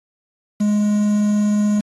triangle tone with quantisation, 208.4 Hz, G#3, 6 cents sharp, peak -12 dBFS, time 0.6-1.81 s, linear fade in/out 10 ms, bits 6, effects AAC 32 kbps

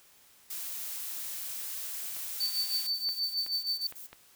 blue noise, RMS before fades -38 dBFS, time 0.5-2.87 s, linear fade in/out 5 ms
clicks, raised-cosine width 0.3 ms, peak -30 dBFS, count 5, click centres 2.166 / 3.09 / 3.464 / 3.924 / 4.13 s
triangle tone with tremolo, 4542 Hz, C#8, 41 cents sharp, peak -25 dBFS, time 2.4-3.87 s, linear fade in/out 5 ms, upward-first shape triangle, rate 6.3 Hz, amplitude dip 85%
violet noise bursts, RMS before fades -45 dBFS, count 11, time 2.5-4.07 s, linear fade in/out 10 ms, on 120 ms, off 25 ms
effects white hiss -60 dBFS RMS until 4.35 s

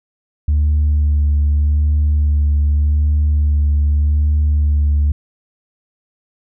sine tone with vibrato, 74 Hz, D2, 14 cents sharp, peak -9 dBFS, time 0.48-5.12 s, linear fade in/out 5 ms, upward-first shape sine, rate 0.84 Hz, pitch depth 20 cents each way, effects tanh soft clip ceiling -9 dBFS

